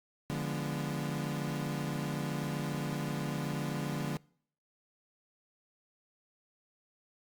35% pulse chord, D diminished seventh, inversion none, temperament equal, 146.83 / 174.61 / 207.7 / 246.9 Hz, D3 / F3 / Ab3 / Cb4, 0 / 0 / 0 / 0 cents, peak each -34 / -38 / -39 / -40 dBFS, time 0.3-4.17 s, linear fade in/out 0 ms, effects noise-tail reverb RT60 0.6 s tail -25 dB re dry + Opus 48 kbps

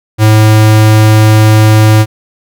square tone, 108.3 Hz, A2, 27 cents flat, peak -3 dBFS, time 0.18-2.06 s, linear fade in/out 50 ms, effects none

